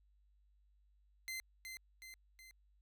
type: tone with echo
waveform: sawtooth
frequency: 2071 Hz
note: C7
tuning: 18 cents flat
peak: -38 dBFS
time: 1.28-1.4 s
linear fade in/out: 0 ms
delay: 370 ms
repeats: 3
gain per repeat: -5 dB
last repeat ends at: 2.51 s
effects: added 50 Hz sine -68 dBFS peak until 2.81 s